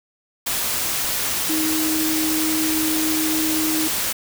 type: tone in noise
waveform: sine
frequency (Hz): 314.3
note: D#4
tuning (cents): +18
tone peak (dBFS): -21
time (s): 1.49-3.88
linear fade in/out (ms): 10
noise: white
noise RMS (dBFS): -23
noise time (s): 0.46-4.13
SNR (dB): -1
effects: none